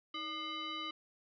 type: tone with frequency modulation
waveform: sine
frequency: 2108 Hz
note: C7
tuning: 12 cents sharp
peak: -38 dBFS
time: 0.14-0.91 s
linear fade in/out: 5 ms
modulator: 895 Hz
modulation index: 1.8
effects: none